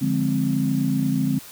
sine chord, D half-diminished seventh, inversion none, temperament equal with one note detuned, 146.83 / 175.32 / 207.7 / 261.6 Hz, D3 / F3 / Ab3 / C4, 0 / +7 / 0 / 0 cents, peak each -24 / -27 / -25 / -22 dBFS, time 0.01-1.39 s, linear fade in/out 10 ms, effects tanh soft clip ceiling -8 dBFS + white hiss -42 dBFS RMS until 1.51 s

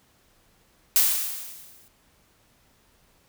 blue noise with exponential decay, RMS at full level -17 dBFS, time 0.96-1.88 s, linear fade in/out 0 ms, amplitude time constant 200 ms, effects pink hiss -62 dBFS RMS until 3.28 s

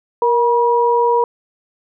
sine tone pair together, 470 / 963.1 Hz, A#4 / B5, +14 / -44 cents, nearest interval octave, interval 1242 cents, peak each -14 dBFS, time 0.22-1.24 s, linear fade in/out 2 ms, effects none

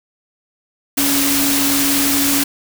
sine tone in noise, 280 Hz, C#4, 18 cents sharp, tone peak -18 dBFS, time 0.97-2.44 s, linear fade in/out 10 ms, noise white, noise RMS -17 dBFS, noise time 0.97-2.44 s, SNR -4 dB, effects none

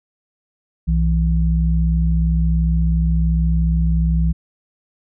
sine tone pair together, 62 / 164.81 Hz, B1 / E3, +7 / 0 cents, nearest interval octave + perfect fourth, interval 1693 cents, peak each -15 / -18 dBFS, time 0.87-4.33 s, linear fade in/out 20 ms, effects none

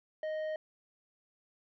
sine tone with tanh clipping, 622.3 Hz, D#5, in tune, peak -35 dBFS, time 0.23-0.56 s, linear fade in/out 2 ms, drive 8 dB, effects none

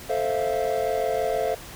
triangle chord, F major seventh, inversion first, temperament equal with one note detuned, 440 / 523.3 / 652.4 / 698.5 Hz, A4 / C5 / E5 / F5, 0 / 0 / -18 / 0 cents, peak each -26 dBFS, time 0.09-1.55 s, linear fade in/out 10 ms, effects pink hiss -41 dBFS RMS until 1.75 s

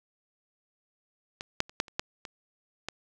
clicks, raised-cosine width 0.2 ms, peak -19 / -7 / -30 / -8 / -30 / -11 / -22 / -16 dBFS, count 8, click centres 1.409 / 1.604 / 1.695 / 1.801 / 1.882 / 1.995 / 2.252 / 2.886 s, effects none

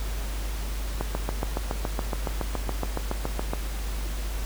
click train, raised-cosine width 1 ms, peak -13 dBFS, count 19, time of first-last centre 1.01-3.535 s, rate 7.13 Hz, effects added 50 Hz sine -28 dBFS peak until 4.45 s + pink hiss -39 dBFS RMS until 4.45 s

